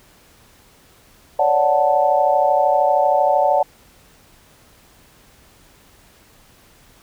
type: chord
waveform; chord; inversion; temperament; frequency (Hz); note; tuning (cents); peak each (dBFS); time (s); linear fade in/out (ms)
sine; D major seventh; third; equal; 554.4 / 587.3 / 740 / 880; C#5 / D5 / F#5 / A5; 0 / 0 / 0 / 0; -21 / -18 / -17 / -19; 1.39-3.63; 5
effects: pink hiss -51 dBFS RMS until 7.02 s